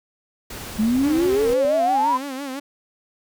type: noise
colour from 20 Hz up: pink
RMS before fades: -34 dBFS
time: 0.5-1.54 s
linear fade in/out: 5 ms
type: clicks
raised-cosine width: 2 ms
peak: -26 dBFS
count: 10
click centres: 0.634 / 0.757 / 0.833 / 0.955 / 1.015 / 1.191 / 1.26 / 1.293 / 1.347 / 1.65 s
type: exponential sweep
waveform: sine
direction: up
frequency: 207.7 to 1040 Hz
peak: -16 dBFS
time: 0.78-2.18 s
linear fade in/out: 20 ms
type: tone with vibrato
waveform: sawtooth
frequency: 271.8 Hz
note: C#4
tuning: 34 cents flat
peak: -24 dBFS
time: 1.03-2.6 s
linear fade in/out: 10 ms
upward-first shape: sine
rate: 5.9 Hz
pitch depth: 97 cents each way
effects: none